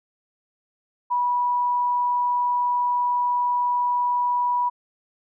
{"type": "tone", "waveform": "sine", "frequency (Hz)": 977, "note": "B5", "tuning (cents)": -19, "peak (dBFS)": -19, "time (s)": [1.1, 4.7], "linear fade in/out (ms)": 20, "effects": []}